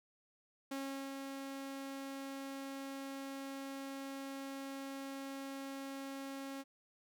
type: tone with ADSR envelope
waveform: sawtooth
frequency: 272.8 Hz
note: C#4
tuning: 28 cents flat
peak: -35 dBFS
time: 0.71-6.64 s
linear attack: 7 ms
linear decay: 390 ms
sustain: -4 dB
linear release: 36 ms
effects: none